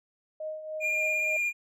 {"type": "tone with tremolo", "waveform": "sine", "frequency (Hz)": 622.3, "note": "D#5", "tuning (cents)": 0, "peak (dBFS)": -31, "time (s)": [0.4, 1.37], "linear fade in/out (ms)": 5, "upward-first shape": "triangle", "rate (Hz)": 3.4, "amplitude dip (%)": 65}
{"type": "tone with vibrato", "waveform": "triangle", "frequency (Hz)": 2409, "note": "D7", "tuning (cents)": 43, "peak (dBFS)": -24, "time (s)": [0.8, 1.53], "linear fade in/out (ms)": 50, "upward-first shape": "triangle", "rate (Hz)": 17, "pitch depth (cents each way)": 21}
{"effects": []}